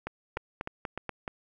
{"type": "two click trains", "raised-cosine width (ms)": 0.5, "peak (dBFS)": [-18, -19], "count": [4, 5], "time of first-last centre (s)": [[0.37, 1.093], [0.07, 1.278]], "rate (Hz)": [4.15, 3.31], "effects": ["10-bit"]}